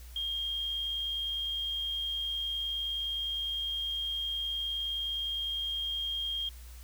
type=tone with amplitude modulation; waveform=sine; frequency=3225 Hz; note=G7; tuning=48 cents sharp; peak=-30 dBFS; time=0.16-6.49 s; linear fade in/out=2 ms; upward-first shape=sine; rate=79.5 Hz; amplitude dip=25%; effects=added 60 Hz sine -45 dBFS peak until 6.83 s + white hiss -56 dBFS RMS until 6.83 s